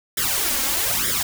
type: noise with flanger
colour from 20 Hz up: white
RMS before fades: -22 dBFS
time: 0.17-1.23 s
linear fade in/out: 5 ms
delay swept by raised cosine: 0.56 to 3.76 ms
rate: 1.1 Hz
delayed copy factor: +0.8
effects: none